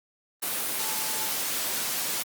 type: tone in noise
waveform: sine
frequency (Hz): 871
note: A5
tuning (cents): -18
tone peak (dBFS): -40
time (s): 0.79-1.3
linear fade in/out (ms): 10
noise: white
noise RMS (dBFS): -29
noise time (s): 0.42-2.23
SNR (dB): -14
effects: high-pass 150 Hz 12 dB/octave + Opus 32 kbps